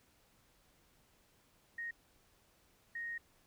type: tone bursts at uneven times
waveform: sine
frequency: 1864.7 Hz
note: A#6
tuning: in tune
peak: -39 dBFS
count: 2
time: 1.78-1.91 / 2.95-3.18 s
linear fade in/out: 5 ms
effects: pink hiss -70 dBFS RMS until 3.46 s